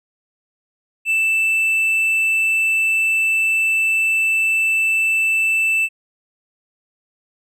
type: tone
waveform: triangle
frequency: 2649 Hz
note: E7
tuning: 8 cents sharp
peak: -13 dBFS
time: 1.05-5.89 s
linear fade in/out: 50 ms
effects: none